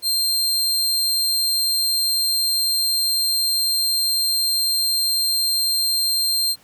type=tone; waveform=sawtooth; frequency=4174 Hz; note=C8; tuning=5 cents flat; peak=-15 dBFS; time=0.02-6.56 s; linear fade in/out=50 ms; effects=pink hiss -53 dBFS RMS until 6.63 s + high-pass 100 Hz 12 dB/octave